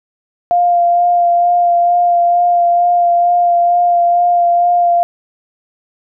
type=tone with vibrato; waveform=sine; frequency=698.5 Hz; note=F5; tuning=in tune; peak=-8 dBFS; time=0.51-5.03 s; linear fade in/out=0 ms; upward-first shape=sine; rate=2.2 Hz; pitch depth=15 cents each way; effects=none